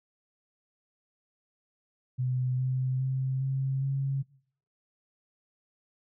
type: tone with pitch steps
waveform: sine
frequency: 127.1 / 129.4 / 131.73 / 134.11 / 136.54 Hz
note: C3 / C3 / C3 / C3 / C#3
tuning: -50 / -19 / +12 / +43 / -26 cents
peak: -26 dBFS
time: 2.18-4.23 s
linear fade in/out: 20 ms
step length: 410 ms
effects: noise-tail reverb RT60 0.6 s tail -22 dB re dry